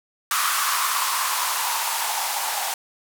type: noise with band-pass filter sweep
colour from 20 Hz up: violet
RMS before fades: -24 dBFS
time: 0.31-2.74 s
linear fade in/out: 2 ms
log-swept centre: 1200 to 790 Hz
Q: 5.3
effects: none